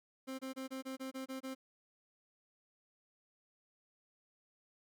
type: tone bursts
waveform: 30% pulse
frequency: 263.8 Hz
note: C4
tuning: 14 cents sharp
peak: -38 dBFS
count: 9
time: 0.27-1.55 s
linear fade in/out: 20 ms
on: 120 ms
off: 25 ms
effects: none